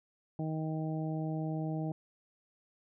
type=harmonic tone; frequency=157.5 Hz; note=D#3; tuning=21 cents sharp; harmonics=1 / 2 / 3 / 4 / 5; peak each=-34 / -38 / -47 / -44 / -46 dBFS; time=0.39-1.92 s; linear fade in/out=2 ms; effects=none